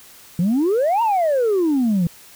sine exponential two-way sweep, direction up then down, 163.7 to 952 to 163.7 Hz, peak -13 dBFS, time 0.39-2.07 s, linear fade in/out 2 ms, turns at 1.02 s, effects tanh soft clip ceiling -13 dBFS + white hiss -45 dBFS RMS until 2.35 s

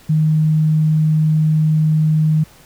sine tone, 155.56 Hz, D#3, in tune, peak -11 dBFS, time 0.09-2.44 s, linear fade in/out 10 ms, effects pink hiss -46 dBFS RMS until 2.65 s

